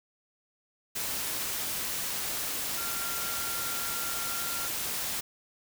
sine tone in noise, 1384 Hz, F6, 16 cents flat, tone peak -39 dBFS, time 2.77-4.68 s, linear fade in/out 10 ms, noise white, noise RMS -33 dBFS, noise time 0.95-5.21 s, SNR -9 dB, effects none

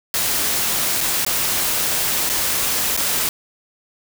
white noise with dropouts, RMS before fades -20 dBFS, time 0.14-3.29 s, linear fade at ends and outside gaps 1 ms, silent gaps 1.007-1.011 / 1.249-1.264 / 2.293-2.298 / 2.966-2.974 s, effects none

